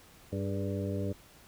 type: harmonic tone with a mistuned harmonic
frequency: 98 Hz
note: G2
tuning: in tune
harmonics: 1 / 2 / 3 / 4 / 5 / 6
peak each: -34 / -37 / -39 / -40 / -41 / -42 dBFS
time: 0.32-1.13 s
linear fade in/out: 10 ms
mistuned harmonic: 4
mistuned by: +65 cents
effects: pink hiss -57 dBFS RMS until 1.47 s